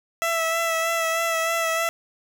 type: tone with vibrato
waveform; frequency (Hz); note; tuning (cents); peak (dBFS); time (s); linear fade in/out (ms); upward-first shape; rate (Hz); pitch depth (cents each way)
15% pulse; 660; E5; +2; -15; 0.22-1.89; 0; sine; 3.2; 24
effects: none